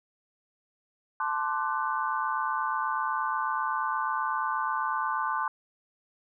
sine chord, D dominant seventh, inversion second, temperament equal with one note detuned, 880 / 1046.5 / 1174.7 / 1501.5 Hz, A5 / C6 / D6 / F#6, 0 / 0 / 0 / +25 cents, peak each -32 / -31 / -32 / -34 dBFS, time 1.2-5.48 s, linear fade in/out 2 ms, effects none

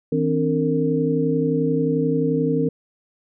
sine tone cluster, 159.3 / 261.5 / 292.9 / 458.1 Hz, D#3 / C4 / D4 / A#4, +41 / -1 / -5 / -30 cents, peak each -23 / -22 / -26 / -22 dBFS, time 0.12-2.69 s, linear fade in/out 5 ms, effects none

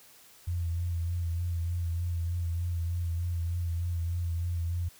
sine tone with vibrato, 85.6 Hz, F2, 34 cents flat, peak -28 dBFS, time 0.47-4.89 s, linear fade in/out 10 ms, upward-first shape sine, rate 3.3 Hz, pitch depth 38 cents each way, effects white hiss -56 dBFS RMS until 4.99 s

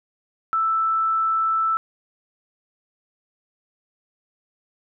sine tone, 1321 Hz, E6, 3 cents sharp, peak -18 dBFS, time 0.53-1.77 s, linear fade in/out 0 ms, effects none

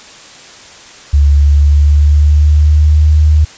sine tone with pitch glide, 71.6 to 76.3 Hz, D2 to D#2, -43 to -33 cents, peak -4 dBFS, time 1.13-3.45 s, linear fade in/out 10 ms, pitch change +110 cents, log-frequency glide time 1.3-3.08 s, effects white hiss -35 dBFS RMS until 3.57 s + resampled to 16000 Hz

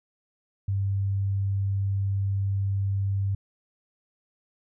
sine tone, 98.4 Hz, G2, 7 cents sharp, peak -23 dBFS, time 0.68-3.35 s, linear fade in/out 5 ms, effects none

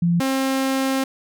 sine / sawtooth tone pair in turn, 171.6 / 266.8 Hz, F3 / C4, -30 / +34 cents, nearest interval minor sixth, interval 764 cents, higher second, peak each -15 dBFS, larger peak neither, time 0.02-0.2 / 0.2-1.04 s, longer second, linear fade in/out 5 ms, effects none

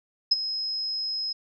sine tone with ADSR envelope, 5120 Hz, D#8, 49 cents sharp, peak -14 dBFS, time 0.31-1.33 s, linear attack 10 ms, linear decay 24 ms, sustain -13 dB, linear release 9 ms, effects none

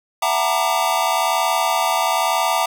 square tone cluster, 671 / 752 / 889 / 950 / 1192 Hz, E5 / F#5 / A5 / A#5 / D6, +31 / +28 / +18 / +33 / +25 cents, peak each -24 dBFS, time 0.22-2.66 s, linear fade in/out 5 ms, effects none

